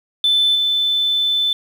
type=tone with level steps; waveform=sine; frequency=3520 Hz; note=A7; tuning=in tune; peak=-11 / -14 dBFS; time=0.24-1.53 s; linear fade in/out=2 ms; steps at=0.55 s; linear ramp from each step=5 ms; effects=tanh soft clip ceiling -8 dBFS + 7-bit